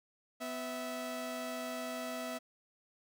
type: tone pair together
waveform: sawtooth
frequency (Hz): 250.3 / 654.1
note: B3 / E5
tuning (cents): +23 / -14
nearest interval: octave + perfect fourth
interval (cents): 1663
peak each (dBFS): -38 / -36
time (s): 0.4-2.39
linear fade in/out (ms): 20
effects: none